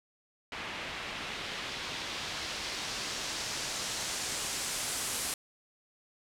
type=noise with low-pass filter sweep; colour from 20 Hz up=white; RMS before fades=-37 dBFS; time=0.52-5.34 s; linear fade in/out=2 ms; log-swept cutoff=2500 to 10000 Hz; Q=1.1; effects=none